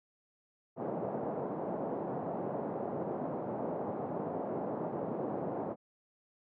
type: band-pass noise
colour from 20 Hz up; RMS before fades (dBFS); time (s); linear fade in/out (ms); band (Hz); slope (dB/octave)
white; -37; 0.76-5.76; 50; 140 to 740; 24
effects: none